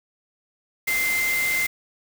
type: tone in noise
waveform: sine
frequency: 2083 Hz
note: C7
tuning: 8 cents flat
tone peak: -21 dBFS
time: 0.87-1.67 s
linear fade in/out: 10 ms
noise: white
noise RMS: -29 dBFS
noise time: 0.87-1.67 s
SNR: +5 dB
effects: none